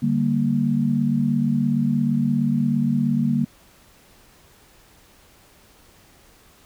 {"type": "chord", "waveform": "sine", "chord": "G minor", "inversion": "second", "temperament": "equal", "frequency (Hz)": [146.83, 196, 233.1], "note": ["D3", "G3", "Bb3"], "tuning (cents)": [0, 0, 0], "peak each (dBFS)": [-23, -24, -20], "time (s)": [0.02, 3.45], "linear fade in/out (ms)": 10, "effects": ["pink hiss -53 dBFS RMS until 6.65 s"]}